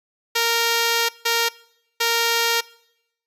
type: tone bursts at uneven times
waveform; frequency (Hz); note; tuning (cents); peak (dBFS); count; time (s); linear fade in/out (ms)
5% pulse; 463.9; A#4; -8; -6; 3; 0.35-1.09 / 1.25-1.49 / 2-2.61; 10
effects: noise-tail reverb RT60 0.8 s tail -22 dB re dry + resampled to 32000 Hz